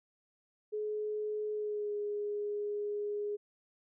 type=tone with pitch glide; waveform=sine; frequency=424.2 to 414 Hz; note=G#4 to G#4; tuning=+37 to -5 cents; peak=-33 dBFS; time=0.72-3.37 s; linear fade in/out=20 ms; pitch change=-42 cents; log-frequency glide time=1.53-1.94 s; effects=none